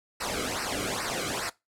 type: noise with flanger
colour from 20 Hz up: pink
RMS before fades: -31 dBFS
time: 0.2-1.5 s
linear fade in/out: 10 ms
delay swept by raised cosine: 0.29 to 1.13 ms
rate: 2.4 Hz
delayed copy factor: -0.85
effects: noise-tail reverb RT60 0.2 s tail -20 dB re dry + low-pass 10000 Hz 12 dB/octave